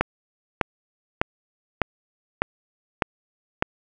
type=click train; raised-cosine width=0.5 ms; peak=-3 dBFS; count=7; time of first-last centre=0.01-3.624 s; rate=1.66 Hz; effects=none